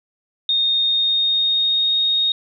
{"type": "tone with pitch glide", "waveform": "sine", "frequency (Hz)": [3688, 3724], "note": ["A#7", "A#7"], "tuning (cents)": [-19, -2], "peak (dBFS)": -15, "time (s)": [0.49, 2.32], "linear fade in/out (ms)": 2, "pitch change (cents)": 17, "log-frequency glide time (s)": [0.85, 1.97], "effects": []}